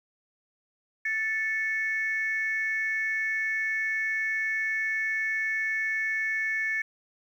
sine tone pair together, 1760 / 2208 Hz, A6 / C#7, 0 / -7 cents, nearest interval major third, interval 393 cents, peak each -27 / -29 dBFS, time 1.05-6.82 s, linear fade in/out 5 ms, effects tanh soft clip ceiling -19 dBFS + 10-bit

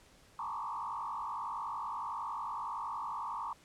sine tone with frequency modulation, 1031 Hz, C6, 26 cents flat, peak -36 dBFS, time 0.39-3.53 s, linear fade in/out 2 ms, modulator 50.8 Hz, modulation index 3.2, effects pink hiss -62 dBFS RMS until 3.64 s + low-pass 10000 Hz 12 dB/octave

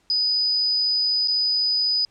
sine tone with dropouts, 4978 Hz, D#8, in tune, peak -18 dBFS, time 0.1-2.05 s, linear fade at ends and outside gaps 1 ms, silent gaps 1.275-1.282 s, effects pink hiss -63 dBFS RMS until 2.1 s + low-pass 8000 Hz 12 dB/octave

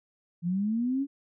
sine linear sweep, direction up, 165.9 to 284.5 Hz, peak -25 dBFS, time 0.42-1.07 s, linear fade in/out 50 ms, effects none

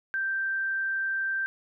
sine tone, 1568 Hz, G6, in tune, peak -26 dBFS, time 0.14-1.46 s, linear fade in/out 0 ms, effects none

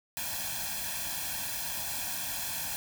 white noise with comb filter, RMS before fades -35 dBFS, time 0.17-2.76 s, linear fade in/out 0 ms, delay 1.2 ms, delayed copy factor +1, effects none

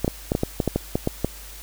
clicks, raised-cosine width 2 ms, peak -7 dBFS, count 11, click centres 0.046 / 0.079 / 0.319 / 0.351 / 0.434 / 0.602 / 0.677 / 0.76 / 0.955 / 1.074 / 1.246 s, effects added 50 Hz sine -41 dBFS peak until 1.62 s + white hiss -42 dBFS RMS until 1.62 s

